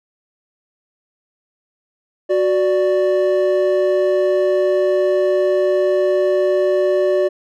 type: tone pair together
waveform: triangle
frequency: 370 / 587.3 Hz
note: F#4 / D5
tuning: 0 / 0 cents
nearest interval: minor sixth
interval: 800 cents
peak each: -14 dBFS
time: 2.29-7.29 s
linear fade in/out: 20 ms
effects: none